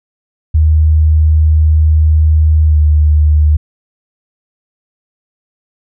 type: tone with pitch glide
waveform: sine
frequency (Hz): 77.78 to 75.74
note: D#2 to D#2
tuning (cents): 0 to -46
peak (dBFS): -5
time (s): 0.54-3.57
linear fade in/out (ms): 10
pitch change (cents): -46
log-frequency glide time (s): 2.65-2.78
effects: none